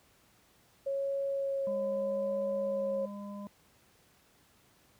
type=tone with vibrato; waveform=sine; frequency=549 Hz; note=C#5; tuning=17 cents flat; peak=-30 dBFS; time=0.86-3.06 s; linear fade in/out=10 ms; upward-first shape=sine; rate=0.8 Hz; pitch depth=11 cents each way
type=harmonic tone; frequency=202.7 Hz; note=G#3; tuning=42 cents flat; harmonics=1 / 3 / 5; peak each=-40 / -48 / -50 dBFS; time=1.67-3.47 s; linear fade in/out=0 ms
effects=pink hiss -65 dBFS RMS until 4.99 s + high-pass 60 Hz 12 dB/octave